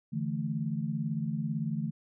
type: chord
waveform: sine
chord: D suspended second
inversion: none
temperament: equal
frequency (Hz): 146.83 / 164.81 / 220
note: D3 / E3 / A3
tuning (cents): 0 / 0 / 0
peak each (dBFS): -34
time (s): 0.12-1.91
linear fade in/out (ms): 20
effects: none

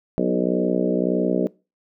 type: harmonic tone with a mistuned harmonic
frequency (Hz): 61.74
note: B1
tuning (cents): 0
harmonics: 3 / 4 / 5 / 6 / 7 / 8 / 9 / 10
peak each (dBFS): -24 / -25 / -26 / -27 / -27 / -28 / -29 / -29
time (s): 0.18-1.47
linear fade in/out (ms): 0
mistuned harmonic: 6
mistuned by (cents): +16
effects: noise-tail reverb RT60 0.3 s tail -24 dB re dry

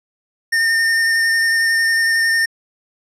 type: tone with vibrato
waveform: square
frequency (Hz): 1819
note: A#6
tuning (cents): -43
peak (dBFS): -14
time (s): 0.52-2.46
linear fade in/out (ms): 10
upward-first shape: square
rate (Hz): 11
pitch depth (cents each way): 11
effects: low-pass 10000 Hz 12 dB/octave

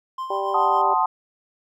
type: tone with tremolo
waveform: triangle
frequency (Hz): 1046.5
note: C6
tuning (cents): 0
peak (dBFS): -23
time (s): 0.18-0.82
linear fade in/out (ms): 5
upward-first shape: triangle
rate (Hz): 7.2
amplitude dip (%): 60
type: harmonic tone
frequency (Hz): 196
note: G3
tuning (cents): 0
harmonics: 2 / 3 / 4 / 5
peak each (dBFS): -28 / -29 / -27 / -32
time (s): 0.3-0.94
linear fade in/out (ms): 5
type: chord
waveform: sine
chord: F# diminished seventh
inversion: none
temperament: equal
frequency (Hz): 740 / 880 / 1046.5 / 1244.5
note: F#5 / A5 / C6 / Eb6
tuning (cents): 0 / 0 / 0 / 0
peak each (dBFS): -24 / -21 / -22 / -25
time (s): 0.54-1.06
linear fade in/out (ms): 5
effects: none

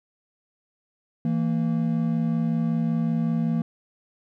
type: tone pair together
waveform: triangle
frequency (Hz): 164.81 / 230.1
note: E3 / A#3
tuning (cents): 0 / -22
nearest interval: tritone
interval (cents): 578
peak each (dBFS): -22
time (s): 1.25-3.62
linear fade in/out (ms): 2
effects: none

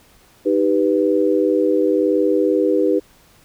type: chord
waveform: sine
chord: Eb augmented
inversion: none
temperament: equal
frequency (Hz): 311.1 / 392 / 493.9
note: Eb4 / G4 / B4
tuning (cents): 0 / 0 / 0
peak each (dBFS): -18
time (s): 0.45-3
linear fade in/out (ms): 20
effects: pink hiss -52 dBFS RMS until 3.44 s

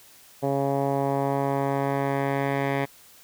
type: tone with low-pass filter sweep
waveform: 10% pulse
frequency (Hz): 138.59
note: C#3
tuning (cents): 0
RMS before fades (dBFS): -25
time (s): 0.42-2.86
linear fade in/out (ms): 20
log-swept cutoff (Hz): 670 to 2200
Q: 1.5
effects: white hiss -52 dBFS RMS until 3.23 s

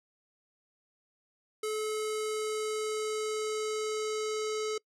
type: tone with low-pass filter sweep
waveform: square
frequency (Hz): 431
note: A4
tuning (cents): -36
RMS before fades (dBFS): -33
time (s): 1.63-4.78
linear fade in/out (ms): 5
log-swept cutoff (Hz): 10000 to 6600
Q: 2
effects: noise-tail reverb RT60 0.1 s tail -25 dB re dry

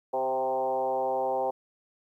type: tone with frequency modulation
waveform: sine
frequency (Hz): 655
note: E5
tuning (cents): -11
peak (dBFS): -25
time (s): 0.13-1.51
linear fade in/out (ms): 10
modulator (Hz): 131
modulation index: 1.8
effects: 11-bit

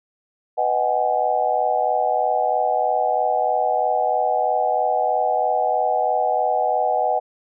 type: chord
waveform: sine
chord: G# minor seventh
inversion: first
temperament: just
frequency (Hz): 498.4 / 623 / 747.5 / 830.6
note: B4 / D#5 / F#5 / G#5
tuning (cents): +16 / +2 / +17 / 0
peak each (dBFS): -26 / -23 / -20 / -24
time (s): 0.57-7.2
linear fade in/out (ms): 20
effects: none

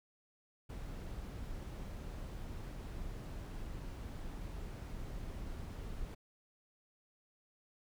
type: noise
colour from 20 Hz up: brown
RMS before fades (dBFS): -44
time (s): 0.69-6.15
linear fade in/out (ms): 10
effects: none

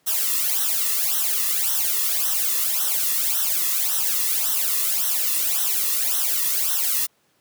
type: noise with flanger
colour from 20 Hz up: blue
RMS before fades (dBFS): -22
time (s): 0.06-7.07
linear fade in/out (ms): 20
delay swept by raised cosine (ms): 0.42 to 1.33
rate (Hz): 1.8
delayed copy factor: -1
effects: pink hiss -64 dBFS RMS until 7.4 s + high-pass 150 Hz 12 dB/octave

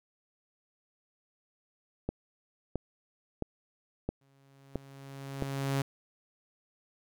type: click train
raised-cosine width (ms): 2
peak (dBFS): -18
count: 6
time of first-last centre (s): 2.09-5.423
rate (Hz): 1.5
type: tone with exponential growth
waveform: sawtooth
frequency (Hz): 137.2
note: C#3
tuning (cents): -17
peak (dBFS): -23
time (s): 4.21-5.82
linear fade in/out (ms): 5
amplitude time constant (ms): 350
effects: none

